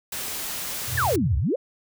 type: noise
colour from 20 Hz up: white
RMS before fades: -31 dBFS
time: 0.12-1.16 s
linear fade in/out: 5 ms
type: chord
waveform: sine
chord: E suspended second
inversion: none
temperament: just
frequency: 82.41 / 92.71 / 123.61 Hz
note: E2 / F#2 / B2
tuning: 0 / +4 / +2 cents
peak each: -34 / -32 / -30 dBFS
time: 0.86-1.44 s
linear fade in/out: 50 ms
type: exponential two-way sweep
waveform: sine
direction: down then up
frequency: 1900 to 60.5 to 602 Hz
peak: -20 dBFS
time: 0.97-1.56 s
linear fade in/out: 10 ms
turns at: 1.37 s
effects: none